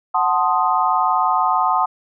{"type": "chord", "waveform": "sine", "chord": "F# diminished seventh", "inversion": "none", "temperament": "equal", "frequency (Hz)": [740, 880, 1046.5, 1244.5], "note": ["F#5", "A5", "C6", "Eb6"], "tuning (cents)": [0, 0, 0, 0], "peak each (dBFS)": -20, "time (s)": [0.14, 1.86], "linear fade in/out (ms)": 10, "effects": []}